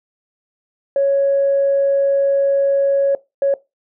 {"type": "tone bursts at uneven times", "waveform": "sine", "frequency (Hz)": 554.4, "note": "C#5", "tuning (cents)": 0, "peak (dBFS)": -11, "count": 2, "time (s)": [[0.96, 3.15], [3.42, 3.54]], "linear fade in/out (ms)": 2, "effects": ["noise-tail reverb RT60 0.2 s tail -18 dB re dry", "tanh soft clip ceiling -8 dBFS"]}